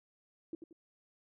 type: tone with echo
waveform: sine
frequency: 329.6 Hz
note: E4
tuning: in tune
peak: -37 dBFS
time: 0.53-0.55 s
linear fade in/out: 2 ms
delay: 89 ms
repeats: 2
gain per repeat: -8 dB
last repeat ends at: 0.728 s
effects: none